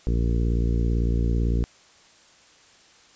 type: harmonic tone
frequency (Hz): 57.9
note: A#1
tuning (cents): -11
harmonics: 1 / 2 / 3 / 4 / 5 / 6 / 7 / 8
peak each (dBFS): -21 / -27 / -31 / -33 / -35 / -37 / -38 / -39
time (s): 0.07-1.64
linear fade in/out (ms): 0
effects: white hiss -54 dBFS RMS until 3.15 s + resampled to 16000 Hz